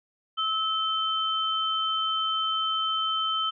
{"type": "tone pair together", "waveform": "sine", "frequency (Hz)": [1298, 3087], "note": ["E6", "G7"], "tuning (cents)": [-27, -27], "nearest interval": "octave + minor third", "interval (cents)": 1500, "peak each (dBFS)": -27, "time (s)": [0.37, 3.51], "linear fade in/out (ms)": 20, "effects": []}